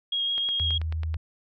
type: tone with vibrato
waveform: sine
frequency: 3271 Hz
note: G#7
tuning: 27 cents flat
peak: -24 dBFS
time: 0.12-0.78 s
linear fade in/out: 5 ms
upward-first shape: square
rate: 6.4 Hz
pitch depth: 9 cents each way
type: click train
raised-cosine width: 0.3 ms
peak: -23 dBFS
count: 8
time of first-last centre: 0.38-1.143 s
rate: 9.18 Hz
type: tone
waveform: sine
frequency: 79.9 Hz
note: D#2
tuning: 47 cents sharp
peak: -26 dBFS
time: 0.6-1.17 s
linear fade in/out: 5 ms
effects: none